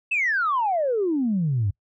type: exponential sweep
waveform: sine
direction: down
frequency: 2694 to 92.5 Hz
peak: -19 dBFS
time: 0.11-1.71 s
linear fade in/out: 10 ms
effects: noise-tail reverb RT60 0.1 s tail -24 dB re dry + tanh soft clip ceiling -15 dBFS

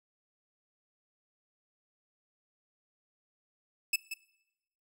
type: tone with echo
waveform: sawtooth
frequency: 2615 Hz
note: E7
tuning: 15 cents flat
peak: -22 dBFS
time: 3.93-3.96 s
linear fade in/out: 5 ms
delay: 180 ms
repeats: 1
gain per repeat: -10 dB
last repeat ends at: 4.14 s
effects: noise-tail reverb RT60 0.9 s tail -20 dB re dry

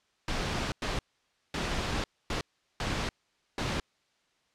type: noise bursts at uneven times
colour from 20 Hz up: pink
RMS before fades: -31 dBFS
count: 6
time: 0.28-0.72 / 0.82-0.99 / 1.54-2.04 / 2.3-2.41 / 2.8-3.09 / 3.58-3.8 s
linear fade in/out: 2 ms
effects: white hiss -71 dBFS RMS until 4.54 s + low-pass 5000 Hz 12 dB/octave

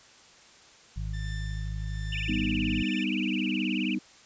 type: harmonic tone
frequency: 52.2 Hz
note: G#1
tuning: 10 cents sharp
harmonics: 1 / 2 / 3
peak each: -32 / -36 / -39 dBFS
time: 0.96-2.83 s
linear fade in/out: 10 ms
type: tone with tremolo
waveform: sawtooth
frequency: 1779 Hz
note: A6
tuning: 19 cents sharp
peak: -37 dBFS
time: 1.13-3.04 s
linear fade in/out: 10 ms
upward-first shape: triangle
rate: 1.2 Hz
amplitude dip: 85%
type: tone with vibrato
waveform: sine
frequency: 2634 Hz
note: E7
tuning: 2 cents flat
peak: -32 dBFS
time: 2.12-3.95 s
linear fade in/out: 5 ms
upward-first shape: triangle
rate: 19 Hz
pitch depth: 260 cents each way
type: chord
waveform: sine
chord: G augmented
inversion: none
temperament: equal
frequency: 196 / 246.9 / 311.1 Hz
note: G3 / B3 / D#4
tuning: 0 / 0 / 0 cents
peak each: -31 dBFS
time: 2.28-3.99 s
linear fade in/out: 10 ms
effects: white hiss -54 dBFS RMS until 4.25 s + resampled to 16000 Hz

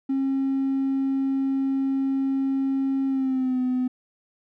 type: tone with pitch glide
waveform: triangle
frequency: 270 to 253.4 Hz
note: C#4 to B3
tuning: -45 to +45 cents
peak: -18 dBFS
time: 0.09-3.88 s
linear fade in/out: 10 ms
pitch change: -110 cents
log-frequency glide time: 3.07-3.6 s
effects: tanh soft clip ceiling -17 dBFS

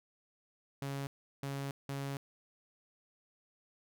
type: tone bursts at uneven times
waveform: sawtooth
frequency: 138.59 Hz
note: C#3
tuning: in tune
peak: -33 dBFS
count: 3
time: 0.82-1.07 / 1.43-1.71 / 1.89-2.17 s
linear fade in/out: 2 ms
effects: none

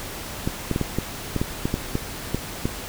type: clicks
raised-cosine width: 3 ms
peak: -9 dBFS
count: 12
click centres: 0.475 / 0.713 / 0.761 / 0.813 / 0.986 / 1.363 / 1.415 / 1.655 / 1.741 / 1.954 / 2.346 / 2.655 s
effects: pink hiss -34 dBFS RMS until 2.88 s

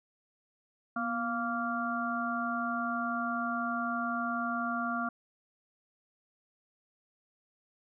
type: harmonic tone with a mistuned harmonic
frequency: 232 Hz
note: A#3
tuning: 8 cents flat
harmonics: 1 / 3 / 5 / 6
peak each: -35 / -37 / -36 / -35 dBFS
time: 0.96-5.09 s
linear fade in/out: 5 ms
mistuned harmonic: 1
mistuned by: +64 cents
effects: none

